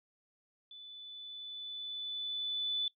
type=tone with level ramp; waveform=sine; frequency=3489 Hz; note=A7; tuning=15 cents flat; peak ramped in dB=-48 to -30 dBFS; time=0.71-2.88 s; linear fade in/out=2 ms; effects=noise-tail reverb RT60 0.1 s tail -18 dB re dry